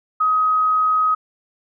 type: tone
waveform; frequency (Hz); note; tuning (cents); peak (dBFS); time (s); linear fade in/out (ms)
sine; 1262; D#6; +24; -14; 0.2-1.15; 10
effects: none